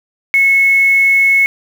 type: tone with quantisation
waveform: sine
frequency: 2192 Hz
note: C#7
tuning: 20 cents flat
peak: -7 dBFS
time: 0.34-1.46 s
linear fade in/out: 0 ms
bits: 5
effects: none